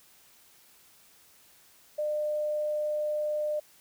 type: tone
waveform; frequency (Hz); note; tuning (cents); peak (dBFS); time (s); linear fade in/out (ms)
sine; 602; D5; +43; -27; 1.98-3.6; 10
effects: white hiss -59 dBFS RMS until 3.8 s